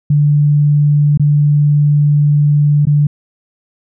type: tone with dropouts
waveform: sine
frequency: 146.83 Hz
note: D3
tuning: in tune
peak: -7 dBFS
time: 0.1-3.07 s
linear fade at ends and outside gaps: 5 ms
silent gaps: 1.175-1.196 / 2.854-2.869 s
effects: none